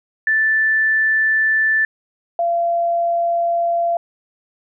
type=tone pair in turn; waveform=sine; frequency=1760 / 684.1 Hz; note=A6 / F5; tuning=0 / -36 cents; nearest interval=octave + major third; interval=1636 cents; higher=first; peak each=-13 / -15 dBFS; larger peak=first; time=0.27-1.85 / 2.39-3.97 s; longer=neither; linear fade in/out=2 ms; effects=none